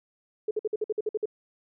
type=tone bursts; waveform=sine; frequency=428.2 Hz; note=A4; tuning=47 cents flat; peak=-24 dBFS; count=10; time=0.48-1.257 s; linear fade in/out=5 ms; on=30 ms; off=53 ms; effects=none